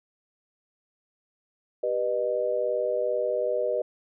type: chord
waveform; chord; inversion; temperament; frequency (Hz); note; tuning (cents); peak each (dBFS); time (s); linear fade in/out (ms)
sine; G augmented; none; just; 392 / 490 / 612.5; G4 / B4 / D#5; 0 / -14 / -27; -32 / -27 / -27; 1.83-3.82; 5
effects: none